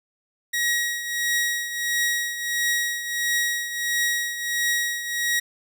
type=tone with tremolo; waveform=sawtooth; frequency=1900 Hz; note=A#6; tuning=33 cents sharp; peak=-16 dBFS; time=0.53-5.4 s; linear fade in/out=10 ms; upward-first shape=triangle; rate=1.5 Hz; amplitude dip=70%; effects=none